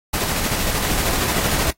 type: noise with tremolo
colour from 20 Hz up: pink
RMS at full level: -20 dBFS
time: 0.13-1.71 s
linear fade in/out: 10 ms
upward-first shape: square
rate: 13 Hz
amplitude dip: 25%
effects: noise-tail reverb RT60 0.1 s tail -18 dB re dry + AAC 48 kbps